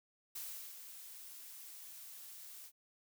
blue noise with ADSR envelope, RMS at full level -44 dBFS, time 0.35-2.72 s, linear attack 9 ms, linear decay 380 ms, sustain -8 dB, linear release 66 ms, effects none

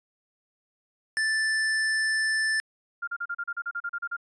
square tone, 1760 Hz, A6, in tune, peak -24 dBFS, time 1.17-2.6 s, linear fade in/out 0 ms
sine tone bursts, 1400 Hz, F6, 4 cents sharp, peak -28 dBFS, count 13, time 3.02-4.167 s, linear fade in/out 10 ms, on 55 ms, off 36 ms
effects resampled to 22050 Hz

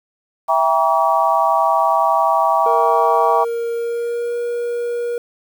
sine chord, E diminished seventh, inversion none, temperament just, 659.3 / 791.1 / 949.3 / 1139.2 Hz, E5 / G5 / Bb5 / Db6, 0 / +16 / +31 / +47 cents, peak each -18 dBFS, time 0.48-3.45 s, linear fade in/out 20 ms
triangle tone with pitch glide, 466.4 to 477 Hz, A#4 to A#4, +1 to +40 cents, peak -17 dBFS, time 2.66-5.18 s, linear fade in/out 2 ms, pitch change +39 cents, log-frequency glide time 3.75-4.38 s
effects 7-bit

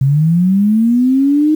sine linear sweep, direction up, 130.81 to 312.1 Hz, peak -8 dBFS, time 0.01-1.55 s, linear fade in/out 5 ms, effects 7-bit

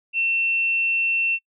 sine tone, 2700 Hz, E7, 41 cents sharp, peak -19 dBFS, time 0.13-1.39 s, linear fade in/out 50 ms, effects noise-tail reverb RT60 0.1 s tail -25 dB re dry

